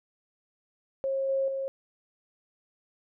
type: tone with level steps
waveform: sine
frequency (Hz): 540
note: C#5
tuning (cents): -45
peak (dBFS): -26 / -24 / -29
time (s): 1.04-1.68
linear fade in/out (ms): 0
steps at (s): 1.29 / 1.48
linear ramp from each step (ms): 2
effects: none